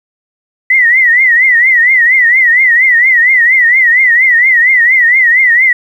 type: tone with vibrato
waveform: sine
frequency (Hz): 1975.5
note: B6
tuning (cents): 0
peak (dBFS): -4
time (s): 0.7-5.73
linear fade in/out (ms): 5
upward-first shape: triangle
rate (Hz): 4.3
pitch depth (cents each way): 150
effects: 7-bit